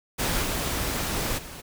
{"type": "noise with level steps", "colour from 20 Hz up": "pink", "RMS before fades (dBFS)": [-26, -28, -40], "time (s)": [0.18, 1.62], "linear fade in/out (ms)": 20, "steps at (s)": [0.42, 1.37], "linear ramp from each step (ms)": 20, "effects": []}